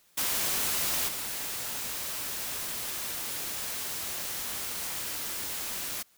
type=noise with level steps; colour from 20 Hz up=white; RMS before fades=-29 / -35 dBFS; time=0.17-6.03 s; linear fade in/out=10 ms; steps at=1.07 s; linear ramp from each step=20 ms; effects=white hiss -64 dBFS RMS until 6.17 s